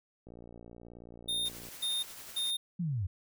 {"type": "click train", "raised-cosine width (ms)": 2, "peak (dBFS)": -37, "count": 84, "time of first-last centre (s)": [0.27, 1.686], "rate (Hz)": 58.6}
{"type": "tone bursts", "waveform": "square", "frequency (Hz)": 3656, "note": "A#7", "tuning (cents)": -34, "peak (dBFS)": -31, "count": 3, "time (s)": [1.28, 2.57], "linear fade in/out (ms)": 10, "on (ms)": 210, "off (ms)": 330}
{"type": "noise with tremolo", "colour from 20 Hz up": "white", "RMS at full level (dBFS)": -46, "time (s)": [1.45, 2.51], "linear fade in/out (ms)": 5, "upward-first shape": "triangle", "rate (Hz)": 11, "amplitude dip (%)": 35}
{"type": "linear sweep", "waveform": "sine", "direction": "down", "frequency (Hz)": [184.7, 82.41], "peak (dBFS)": -30, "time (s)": [2.79, 3.07], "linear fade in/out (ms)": 10}
{"effects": []}